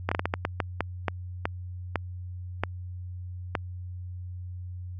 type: slowing click train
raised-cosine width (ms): 0.5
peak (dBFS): -10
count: 14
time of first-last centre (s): 0.09-3.552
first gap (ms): 25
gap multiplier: 1.35
effects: added 90 Hz sine -35 dBFS peak until 4.99 s